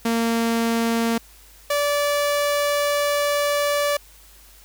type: tone pair in turn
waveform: sawtooth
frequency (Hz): 230 / 579.6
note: A#3 / D5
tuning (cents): -23 / -23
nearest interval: octave + major third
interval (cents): 1600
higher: second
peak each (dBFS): -15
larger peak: neither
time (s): 0.05-1.18 / 1.7-3.97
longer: second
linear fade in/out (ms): 5
effects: added 50 Hz sine -50 dBFS peak until 4.64 s + white hiss -50 dBFS RMS until 4.64 s